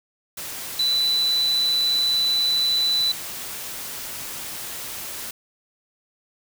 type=tone in noise; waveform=sine; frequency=3983 Hz; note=B7; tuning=14 cents sharp; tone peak=-18 dBFS; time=0.79-3.12 s; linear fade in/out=5 ms; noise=white; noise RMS=-33 dBFS; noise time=0.37-5.31 s; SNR=+12 dB; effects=none